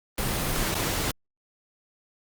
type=noise with dropouts; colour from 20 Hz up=pink; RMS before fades=-27 dBFS; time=0.18-1.11 s; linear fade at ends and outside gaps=1 ms; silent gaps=0.744-0.752 s; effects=Opus 24 kbps